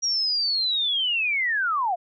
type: linear sweep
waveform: sine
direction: down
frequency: 5700 to 659.3 Hz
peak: -21 dBFS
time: 0.02-1.96 s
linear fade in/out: 20 ms
effects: none